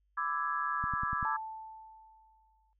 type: chord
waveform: sine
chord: E dominant seventh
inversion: second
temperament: equal with one note detuned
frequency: 1000.4 / 1174.7 / 1318.5 / 1661.2 Hz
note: B5 / D6 / E6 / G#6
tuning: +22 / 0 / 0 / 0 cents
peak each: -40 / -34 / -36 / -37 dBFS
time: 0.17-1.37 s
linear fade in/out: 10 ms
type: click train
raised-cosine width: 5 ms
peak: -28 dBFS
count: 5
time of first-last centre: 0.84-1.228 s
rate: 10.3 Hz
type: tone with exponential decay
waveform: sine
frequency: 880 Hz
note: A5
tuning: in tune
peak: -33 dBFS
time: 1.25-2.73 s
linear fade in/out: 0 ms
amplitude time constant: 320 ms
effects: noise-tail reverb RT60 0.1 s tail -25 dB re dry + added 50 Hz sine -70 dBFS peak until 2.79 s